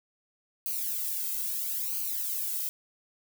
violet noise with flanger, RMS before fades -32 dBFS, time 0.66-2.69 s, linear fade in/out 0 ms, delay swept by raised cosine 0.55 to 1.75 ms, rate 0.76 Hz, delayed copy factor -0.95, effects none

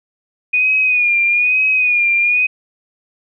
sine tone with vibrato, 2462 Hz, D#7, 19 cents flat, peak -11 dBFS, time 0.53-2.47 s, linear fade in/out 10 ms, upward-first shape sine, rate 1.1 Hz, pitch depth 56 cents each way, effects none

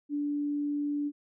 sine tone, 290.9 Hz, D4, 16 cents flat, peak -28 dBFS, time 0.09-1.12 s, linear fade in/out 50 ms, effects none

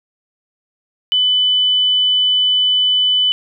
sine tone, 3000 Hz, F#7, 23 cents sharp, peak -11 dBFS, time 1.12-3.32 s, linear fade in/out 0 ms, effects none

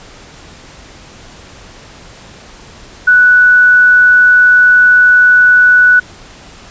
sine tone, 1480 Hz, F#6, in tune, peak -3 dBFS, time 3.07-6 s, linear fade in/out 10 ms, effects pink hiss -36 dBFS RMS until 6.7 s + resampled to 16000 Hz

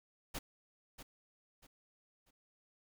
pink noise with echo, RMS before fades -41 dBFS, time 0.34-0.39 s, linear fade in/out 10 ms, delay 640 ms, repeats 3, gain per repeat -10 dB, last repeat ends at 2.31 s, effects none

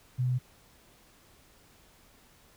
sine tone, 126 Hz, B2, 35 cents sharp, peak -25 dBFS, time 0.18-0.39 s, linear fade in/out 20 ms, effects pink hiss -60 dBFS RMS until 2.56 s

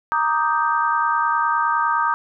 sine chord, Eb major seventh, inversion second, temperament equal, 932.3 / 1174.7 / 1244.5 / 1568 Hz, Bb5 / D6 / Eb6 / G6, 0 / 0 / 0 / 0 cents, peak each -21 / -25 / -21 / -24 dBFS, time 0.12-2.14 s, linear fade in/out 0 ms, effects none

